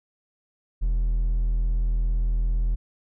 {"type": "tone with hard clipping", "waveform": "triangle", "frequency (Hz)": 41.2, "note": "E1", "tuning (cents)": 0, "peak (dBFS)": -21, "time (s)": [0.81, 2.76], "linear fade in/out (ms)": 20, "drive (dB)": 6, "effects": []}